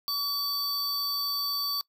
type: tone pair together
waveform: square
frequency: 1139 / 4556 Hz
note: C#6 / C#8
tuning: +47 / +47 cents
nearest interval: 2 octaves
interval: 2400 cents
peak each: -37 / -29 dBFS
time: 0.08-1.81 s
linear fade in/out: 0 ms
effects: noise-tail reverb RT60 0.1 s tail -23 dB re dry